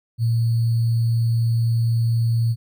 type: tone with sample-and-hold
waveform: sine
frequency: 115.5 Hz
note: A#2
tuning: 16 cents flat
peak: -16 dBFS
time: 0.18-2.56 s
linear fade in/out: 50 ms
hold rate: 4410 Hz
effects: none